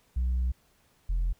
sine tone pair in turn, 62.2 / 42.63 Hz, B1 / F1, +13 / -41 cents, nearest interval perfect fifth, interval 654 cents, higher first, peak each -22 dBFS, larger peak neither, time 0.16-0.52 / 1.09-1.33 s, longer first, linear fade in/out 10 ms, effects tanh soft clip ceiling -23 dBFS + pink hiss -66 dBFS RMS until 1.39 s

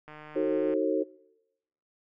click train, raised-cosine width 0.5 ms, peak -31 dBFS, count 101, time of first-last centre 0.08-0.738 s, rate 152 Hz
sine chord, D# diminished seventh, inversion none, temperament just, 311.1 / 373.4 / 448 / 537.6 Hz, D#4 / F#4 / A4 / C5, 0 / +16 / +31 / +47 cents, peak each -30 dBFS, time 0.35-1.04 s, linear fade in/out 20 ms
effects noise-tail reverb RT60 1.0 s tail -25 dB re dry

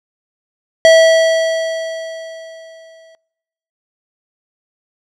square tone with exponential decay, 651 Hz, E5, 22 cents flat, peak -4 dBFS, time 0.85-3.15 s, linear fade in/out 0 ms, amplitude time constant 500 ms, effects noise-tail reverb RT60 1.0 s tail -25 dB re dry + low-pass 6000 Hz 12 dB/octave

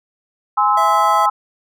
sine chord, Ab augmented, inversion none, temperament just, 830.6 / 1038.3 / 1297.8 Hz, Ab5 / C6 / E6, 0 / -14 / -27 cents, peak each -16 dBFS, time 0.57-1.3 s, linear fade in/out 10 ms
square tone, 661 Hz, E5, 5 cents sharp, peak -22 dBFS, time 0.77-1.26 s, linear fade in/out 5 ms
effects none

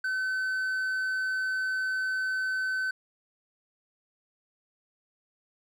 triangle tone with hard clipping, 1523 Hz, F#6, 50 cents sharp, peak -28 dBFS, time 0.04-2.91 s, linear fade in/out 5 ms, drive 6 dB, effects none

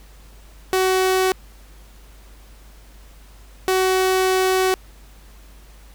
sawtooth tone pair in turn, 375.2 / 375.2 Hz, F#4 / F#4, +24 / +24 cents, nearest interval unison, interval 0 cents, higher neither, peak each -12 dBFS, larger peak neither, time 0.73-1.32 / 3.68-4.74 s, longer second, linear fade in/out 0 ms, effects added 50 Hz sine -43 dBFS peak until 5.94 s + pink hiss -51 dBFS RMS until 5.94 s

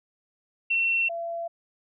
sine tone pair in turn, 2711 / 676.4 Hz, E7 / E5, +48 / +44 cents, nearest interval 2 octaves, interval 2404 cents, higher first, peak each -21 / -29 dBFS, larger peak first, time 0.7-1.09 / 1.09-1.48 s, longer neither, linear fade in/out 10 ms, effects none

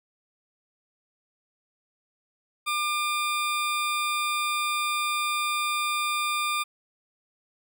20% pulse tone, 1200 Hz, D6, 37 cents sharp, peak -20 dBFS, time 2.66-6.64 s, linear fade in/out 20 ms, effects none

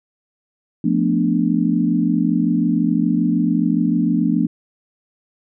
sine chord, B half-diminished seventh, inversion second, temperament equal, 174.61 / 220 / 246.9 / 293.7 Hz, F3 / A3 / B3 / D4, 0 / 0 / 0 / 0 cents, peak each -20 dBFS, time 0.84-4.47 s, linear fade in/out 5 ms, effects none

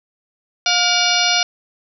harmonic tone with a mistuned harmonic, 711 Hz, F5, 31 cents sharp, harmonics 1 / 2 / 3 / 4 / 5 / 6 / 7 / 8, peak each -22 / -22 / -22 / -22 / -22 / -22 / -22 / -22 dBFS, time 0.66-1.43 s, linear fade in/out 2 ms, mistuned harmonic 3, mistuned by +130 cents, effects none

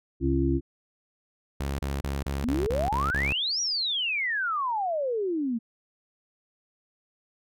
harmonic tone, 68 Hz, C#2, 33 cents flat, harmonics 1 / 2 / 4 / 5, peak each -27 / -29 / -27 / -26 dBFS, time 0.2-0.61 s, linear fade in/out 50 ms
sawtooth tone bursts, 69.3 Hz, C#2, in tune, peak -24 dBFS, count 8, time 1.6-3.33 s, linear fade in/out 5 ms, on 190 ms, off 30 ms
sine exponential two-way sweep, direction up then down, 220 to 5870 to 220 Hz, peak -25 dBFS, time 2.43-5.59 s, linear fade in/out 20 ms, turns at 3.61 s
effects none

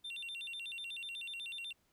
triangle tone with vibrato, 3136 Hz, G7, in tune, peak -40 dBFS, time 0.04-1.73 s, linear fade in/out 10 ms, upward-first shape square, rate 8.1 Hz, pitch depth 230 cents each way, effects pink hiss -75 dBFS RMS until 1.92 s

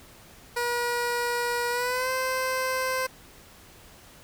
15% pulse tone with pitch glide, 480.4 to 517.9 Hz, B4 to C5, -48 to -18 cents, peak -19 dBFS, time 0.56-3.07 s, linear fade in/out 10 ms, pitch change +130 cents, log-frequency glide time 1.7-2.1 s, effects pink hiss -51 dBFS RMS until 4.23 s

